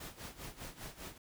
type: noise with tremolo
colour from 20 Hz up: pink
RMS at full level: -45 dBFS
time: 0-1.18 s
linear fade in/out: 5 ms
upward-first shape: sine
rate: 5 Hz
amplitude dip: 80%
effects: none